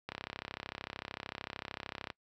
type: click train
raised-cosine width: 0.3 ms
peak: -22 dBFS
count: 68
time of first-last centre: 0.09-2.102 s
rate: 33.3 Hz
effects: noise-tail reverb RT60 0.1 s tail -23 dB re dry + high-pass 60 Hz 12 dB/octave